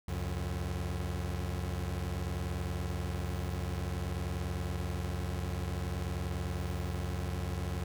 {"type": "tone pair together", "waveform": "30% pulse", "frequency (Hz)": [69.5, 90.03], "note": ["C#2", "F#2"], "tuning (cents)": [5, -47], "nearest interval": "major third", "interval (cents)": 448, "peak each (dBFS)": [-34, -33], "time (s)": [0.08, 7.84], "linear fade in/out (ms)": 5, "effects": []}